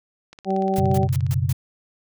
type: click train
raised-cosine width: 0.2 ms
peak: -25 dBFS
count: 18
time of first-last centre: 0.33-1.324 s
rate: 17.1 Hz
type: harmonic tone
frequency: 192.2 Hz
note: G3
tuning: 34 cents flat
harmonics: 1 / 2 / 3 / 4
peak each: -23 / -24 / -28 / -24 dBFS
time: 0.45-1.08 s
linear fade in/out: 50 ms
type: noise bursts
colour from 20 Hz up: white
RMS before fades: -35 dBFS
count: 5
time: 0.76-1.525 s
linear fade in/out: 0 ms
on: 33 ms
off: 150 ms
type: chord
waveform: sine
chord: F# suspended fourth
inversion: none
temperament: equal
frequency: 92.5 / 123.47 / 138.59 Hz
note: F#2 / B2 / C#3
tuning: 0 / 0 / 0 cents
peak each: -23 dBFS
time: 0.78-1.53 s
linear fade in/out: 5 ms
effects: none